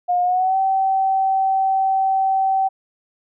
sine tone with pitch glide, 714 to 769.7 Hz, F5 to G5, +38 to -32 cents, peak -15 dBFS, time 0.08-2.69 s, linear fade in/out 20 ms, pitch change +130 cents, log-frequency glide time 0.23-0.57 s, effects none

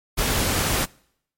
pink noise, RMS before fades -22 dBFS, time 0.17-0.86 s, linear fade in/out 20 ms, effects noise-tail reverb RT60 0.7 s tail -25 dB re dry + MP3 64 kbps

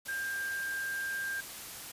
sine tone in noise, 1593 Hz, G6, 27 cents sharp, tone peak -33 dBFS, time 0.08-1.41 s, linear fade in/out 10 ms, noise white, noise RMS -44 dBFS, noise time 0.05-1.92 s, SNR +8 dB, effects resampled to 32000 Hz

